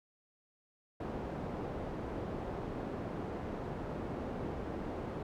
white low-pass noise, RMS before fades -40 dBFS, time 1-5.23 s, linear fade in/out 5 ms, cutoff 510 Hz, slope 12 dB/octave, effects none

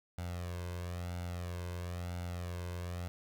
sawtooth tone with flanger, 88 Hz, F2, 14 cents sharp, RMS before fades -40 dBFS, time 0.18-3.08 s, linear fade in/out 0 ms, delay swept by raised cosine 1.4 to 1.95 ms, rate 1 Hz, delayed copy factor +0.65, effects none

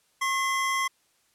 square tone pair together, 1081 / 2041 Hz, C#6 / C7, -44 / -44 cents, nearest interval major seventh, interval 1100 cents, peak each -27 / -29 dBFS, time 0.21-0.88 s, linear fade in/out 10 ms, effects white hiss -67 dBFS RMS until 1.34 s + low-pass 11000 Hz 12 dB/octave

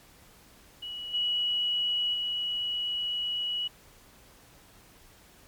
sine tone with level steps, 2927 Hz, F#7, 19 cents flat, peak -35 / -25 / -28 dBFS, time 0.82-3.68 s, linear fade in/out 10 ms, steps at 1.13 / 2.13 s, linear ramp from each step 20 ms, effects pink hiss -56 dBFS RMS until 5.47 s + MP3 96 kbps

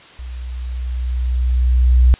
sine tone with level ramp, 62 Hz, B1, 7 cents sharp, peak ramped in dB -27 to -6 dBFS, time 0.19-2.14 s, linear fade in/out 0 ms, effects white hiss -42 dBFS RMS until 2.19 s + resampled to 8000 Hz

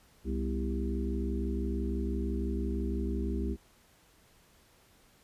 harmonic tone with a mistuned harmonic, 66 Hz, C2, 16 cents sharp, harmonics 1 / 3 / 4 / 5 / 6, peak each -32 / -37 / -38 / -39 / -40 dBFS, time 0.24-3.57 s, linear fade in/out 50 ms, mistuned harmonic 4, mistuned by -95 cents, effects pink hiss -63 dBFS RMS until 5.23 s + resampled to 32000 Hz

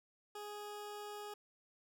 20% pulse tone, 415.3 Hz, G#4, in tune, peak -40 dBFS, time 0.35-1.34 s, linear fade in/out 5 ms, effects none

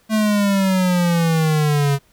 square exponential sweep, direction down, 220 to 138.59 Hz, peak -15 dBFS, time 0.09-1.99 s, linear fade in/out 50 ms, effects pink hiss -57 dBFS RMS until 2.12 s

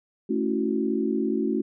sine chord, F# minor seventh, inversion first, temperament equal, 220 / 277.2 / 329.6 / 370 Hz, A3 / C#4 / E4 / F#4, 0 / 0 / 0 / 0 cents, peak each -27 / -28 / -29 / -28 dBFS, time 0.29-1.62 s, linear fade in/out 10 ms, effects none

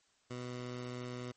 15% pulse tone, 123.8 Hz, B2, 5 cents sharp, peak -34 dBFS, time 0.3-1.32 s, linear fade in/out 10 ms, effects white hiss -72 dBFS RMS until 1.36 s + MP3 32 kbps

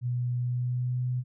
sine tone with pitch glide, 122.9 to 125.34 Hz, B2 to B2, -8 to +26 cents, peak -26 dBFS, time 0.01-1.24 s, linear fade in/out 50 ms, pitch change +34 cents, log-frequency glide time 0.4-1.04 s, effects none

